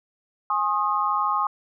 sine chord, Ab major, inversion none, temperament equal with one note detuned, 830.6 / 1071.6 / 1244.5 Hz, Ab5 / C6 / Eb6, 0 / +41 / 0 cents, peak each -27 / -24 / -24 dBFS, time 0.5-1.47 s, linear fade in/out 2 ms, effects none

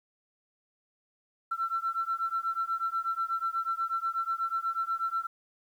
sine beating tone pair, 1342 / 1350.2 Hz, E6 / E6, +31 / +41 cents, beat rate 8.2 Hz, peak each -31 dBFS, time 1.51-5.27 s, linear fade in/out 10 ms, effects tanh soft clip ceiling -21 dBFS + 10-bit

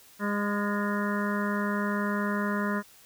harmonic tone with a mistuned harmonic, 204.5 Hz, G#3, 26 cents flat, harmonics 1 / 2 / 3 / 5 / 6 / 7 / 8 / 9, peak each -28 / -36 / -37 / -35 / -39 / -36 / -39 / -39 dBFS, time 0.19-2.83 s, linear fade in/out 50 ms, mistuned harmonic 8, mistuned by +47 cents, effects white hiss -55 dBFS RMS until 3.05 s

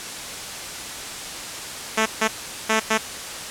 5% pulse tone bursts at uneven times, 220 Hz, A3, in tune, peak -6 dBFS, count 4, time 1.97-2.06 / 2.21-2.28 / 2.69-2.8 / 2.9-2.98 s, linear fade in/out 10 ms, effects white hiss -32 dBFS RMS until 3.5 s + low-pass 9000 Hz 12 dB/octave

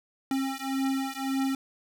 square beating tone pair, 267.6 / 269.4 Hz, C4 / C#4, +39 / -49 cents, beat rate 1.8 Hz, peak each -31 dBFS, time 0.31-1.55 s, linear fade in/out 2 ms, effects none

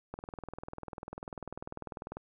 click train, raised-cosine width 1 ms, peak -26 dBFS, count 42, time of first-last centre 0.14-2.17 s, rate 20.2 Hz, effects none

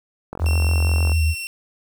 click train, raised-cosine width 1 ms, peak -16 dBFS, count 36, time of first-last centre 0.33-1.118 s, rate 44.4 Hz
sine tone with vibrato, 79 Hz, D#2, 27 cents sharp, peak -15 dBFS, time 0.39-1.35 s, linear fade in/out 50 ms, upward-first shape sine, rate 6.7 Hz, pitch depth 41 cents each way
sawtooth tone, 2715 Hz, F7, 50 cents flat, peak -24 dBFS, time 0.46-1.47 s, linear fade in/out 0 ms
effects 8-bit

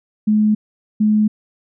sine tone bursts at uneven times, 213 Hz, G#3, 44 cents sharp, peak -11 dBFS, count 2, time 0.27-0.55 / 1-1.28 s, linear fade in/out 10 ms, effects none

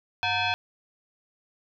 sine tone with frequency modulation, 919 Hz, A#5, 25 cents flat, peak -23 dBFS, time 0.23-0.54 s, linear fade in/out 0 ms, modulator 822 Hz, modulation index 3.5, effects none

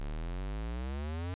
square exponential sweep, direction up, 34.73 to 92.5 Hz, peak -35 dBFS, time 0-1.34 s, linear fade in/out 0 ms, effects resampled to 8000 Hz

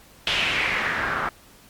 white noise with low-pass filter sweep, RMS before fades -24 dBFS, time 0.27-1.29 s, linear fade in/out 2 ms, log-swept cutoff 3100 to 1300 Hz, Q 3.2, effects pink hiss -51 dBFS RMS until 1.69 s + MP3 96 kbps

